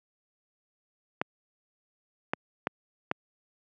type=clicks; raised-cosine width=0.5 ms; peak=-11 dBFS; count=4; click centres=1.215 / 2.335 / 2.671 / 3.114 s; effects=high-pass 150 Hz 12 dB/octave